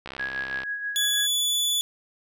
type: click train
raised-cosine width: 0.3 ms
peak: -19 dBFS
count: 39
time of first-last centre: 0.06-0.634 s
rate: 66.2 Hz
type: tone with tremolo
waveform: sine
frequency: 1661.2 Hz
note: G#6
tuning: in tune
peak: -26 dBFS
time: 0.19-1.27 s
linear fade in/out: 10 ms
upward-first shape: sine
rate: 6.2 Hz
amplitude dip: 50%
type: tone with pitch glide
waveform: sawtooth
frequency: 3428 to 3454 Hz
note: A7 to A7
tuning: -46 to -33 cents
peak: -19 dBFS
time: 0.96-1.81 s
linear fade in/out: 0 ms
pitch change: +13 cents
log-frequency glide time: 1.12-1.54 s
effects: none